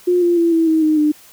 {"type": "tone with pitch steps", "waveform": "sine", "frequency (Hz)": [356.7, 346.7, 337.1, 327.7, 318.5, 309.6, 301], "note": ["F4", "F4", "E4", "E4", "D#4", "D#4", "D4"], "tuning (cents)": [37, -13, 39, -10, 41, -9, 43], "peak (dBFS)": -11, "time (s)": [0.07, 1.12], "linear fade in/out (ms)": 10, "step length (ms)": 150, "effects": ["white hiss -45 dBFS RMS until 1.32 s"]}